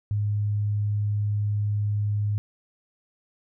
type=tone; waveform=sine; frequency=103.83 Hz; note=G#2; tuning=in tune; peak=-22 dBFS; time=0.11-2.38 s; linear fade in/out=0 ms; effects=none